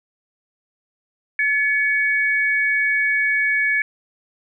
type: tone pair together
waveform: sine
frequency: 1719 / 2240 Hz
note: A6 / C#7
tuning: -41 / +18 cents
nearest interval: perfect fourth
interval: 459 cents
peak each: -19 dBFS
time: 1.39-3.82 s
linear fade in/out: 2 ms
effects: none